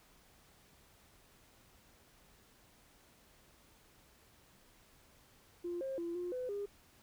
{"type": "tone with pitch steps", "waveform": "sine", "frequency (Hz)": [348.6, 534, 340.4, 354.6, 504, 405.5], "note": ["F4", "C5", "F4", "F4", "B4", "G#4"], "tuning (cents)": [-3, 35, -44, 26, 35, -41], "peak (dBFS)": -36, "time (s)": [5.64, 6.66], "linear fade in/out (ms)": 10, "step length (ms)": 170, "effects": ["tanh soft clip ceiling -32 dBFS", "pink hiss -65 dBFS RMS until 7.02 s"]}